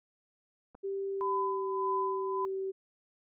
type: clicks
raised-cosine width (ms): 1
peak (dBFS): -43 / -37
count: 2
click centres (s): 0.747 / 0.751
type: tone with pitch glide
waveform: sine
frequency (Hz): 392 to 384.4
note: G4 to G4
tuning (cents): 0 to -34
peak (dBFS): -32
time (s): 0.83-2.72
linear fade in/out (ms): 20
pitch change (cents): -34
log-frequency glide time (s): 1.11-1.76
type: tone with tremolo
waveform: sine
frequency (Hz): 1006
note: B5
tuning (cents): +32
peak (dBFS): -29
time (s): 1.21-2.45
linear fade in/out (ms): 0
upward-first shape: sine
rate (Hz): 1.7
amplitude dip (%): 60
effects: none